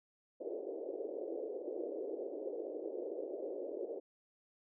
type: band-pass noise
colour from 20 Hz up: white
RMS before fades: -42 dBFS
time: 0.4-4 s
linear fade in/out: 10 ms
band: 330 to 550 Hz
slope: 48 dB/octave
effects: none